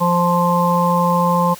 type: harmonic tone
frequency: 174.61 Hz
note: F3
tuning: in tune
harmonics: 1 / 3 / 5 / 6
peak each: -17 / -20 / -20 / -17 dBFS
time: 0-1.55 s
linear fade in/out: 20 ms
effects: white hiss -38 dBFS RMS until 1.59 s

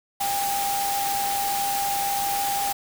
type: tone in noise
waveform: sine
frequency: 799 Hz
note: G5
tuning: 33 cents sharp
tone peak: -24 dBFS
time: 0.2-2.73 s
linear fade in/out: 10 ms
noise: white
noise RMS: -29 dBFS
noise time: 0.2-2.73 s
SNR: +2 dB
effects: none

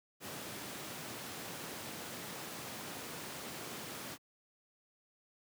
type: high-pass noise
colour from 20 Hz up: pink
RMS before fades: -45 dBFS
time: 0.2-4.18 s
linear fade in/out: 50 ms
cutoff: 140 Hz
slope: 12 dB/octave
effects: high-pass 80 Hz 12 dB/octave

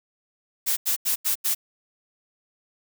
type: noise bursts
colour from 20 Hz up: blue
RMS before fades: -23 dBFS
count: 5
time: 0.66-1.55 s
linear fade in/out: 20 ms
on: 110 ms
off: 85 ms
effects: none

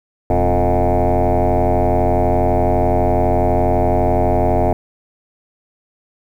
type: tone with frequency modulation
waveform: sine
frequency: 349.2 Hz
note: F4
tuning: in tune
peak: -10 dBFS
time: 0.3-4.73 s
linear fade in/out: 2 ms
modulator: 92 Hz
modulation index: 4.7
effects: tanh soft clip ceiling -9 dBFS + 8-bit

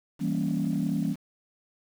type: chord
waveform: sine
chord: E diminished seventh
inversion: none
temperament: equal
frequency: 164.81 / 196 / 233.1 / 277.2 Hz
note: E3 / G3 / Bb3 / Db4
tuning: 0 / 0 / 0 / 0 cents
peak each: -29 / -29 / -30 / -30 dBFS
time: 0.19-1.16 s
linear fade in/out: 50 ms
effects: tanh soft clip ceiling -18 dBFS + 8-bit

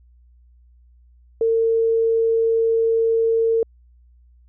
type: tone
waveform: sine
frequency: 453.7 Hz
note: A#4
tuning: 47 cents flat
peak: -15 dBFS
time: 1.41-3.63 s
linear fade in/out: 2 ms
effects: added 60 Hz sine -49 dBFS peak until 4.48 s

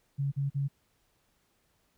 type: tone bursts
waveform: sine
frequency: 139.5 Hz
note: C#3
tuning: 11 cents sharp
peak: -27 dBFS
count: 3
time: 0.18-0.684 s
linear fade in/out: 20 ms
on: 140 ms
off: 42 ms
effects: pink hiss -72 dBFS RMS until 1.97 s

